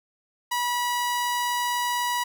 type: tone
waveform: sawtooth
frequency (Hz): 972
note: B5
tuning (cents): -28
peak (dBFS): -20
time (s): 0.51-2.24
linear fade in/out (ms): 10
effects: none